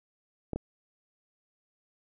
clicks, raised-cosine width 2 ms, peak -19 dBFS, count 2, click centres 0.533 / 0.56 s, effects none

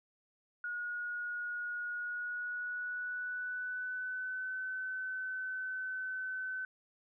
sine tone with pitch glide, 1446 to 1518.8 Hz, F#6 to F#6, -40 to +45 cents, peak -36 dBFS, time 0.64-6.65 s, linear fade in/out 2 ms, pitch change +85 cents, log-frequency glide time 1.94-4.57 s, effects none

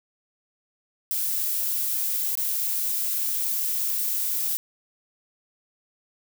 violet noise with dropouts, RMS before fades -26 dBFS, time 1.11-4.57 s, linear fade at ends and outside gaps 0 ms, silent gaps 2.353-2.374 s, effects none

